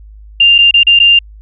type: tone with dropouts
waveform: sine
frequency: 2794 Hz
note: F7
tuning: in tune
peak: -3 dBFS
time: 0.4-1.19 s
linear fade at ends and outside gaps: 5 ms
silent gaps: 0.582-0.586 / 0.711-0.74 / 0.833-0.868 / 0.991-0.999 s
effects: added 52 Hz sine -32 dBFS peak until 1.41 s